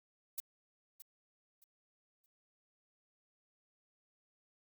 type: noise with echo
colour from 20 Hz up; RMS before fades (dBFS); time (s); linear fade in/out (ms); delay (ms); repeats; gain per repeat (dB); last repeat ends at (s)
violet; -39; 0.38-0.4; 0; 620; 3; -12; 2.26
effects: Opus 48 kbps